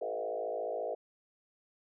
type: tone with frequency modulation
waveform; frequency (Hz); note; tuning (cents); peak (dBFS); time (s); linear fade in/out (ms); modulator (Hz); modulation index
sine; 562; C#5; +24; -33; 0.01-0.95; 10; 54.4; 2.7
effects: none